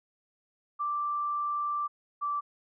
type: tone pair in turn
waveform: sine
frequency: 1174.7 / 1165.2 Hz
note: D6 / D6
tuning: 0 / -14 cents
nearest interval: unison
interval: 14 cents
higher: first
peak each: -28 dBFS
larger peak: neither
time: 0.79-1.88 / 2.21-2.41 s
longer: first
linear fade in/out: 20 ms
effects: none